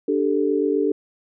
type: chord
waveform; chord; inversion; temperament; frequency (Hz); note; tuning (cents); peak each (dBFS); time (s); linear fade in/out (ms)
sine; D suspended fourth; none; equal; 293.7 / 392 / 440; D4 / G4 / A4; 0 / 0 / 0; -22; 0.08-0.92; 5
effects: none